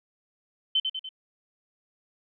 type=tone with echo; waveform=sine; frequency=3072 Hz; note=G7; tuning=36 cents flat; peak=-20 dBFS; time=0.75-0.8 s; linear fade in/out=5 ms; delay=97 ms; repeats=3; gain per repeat=-5 dB; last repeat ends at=1.091 s; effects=none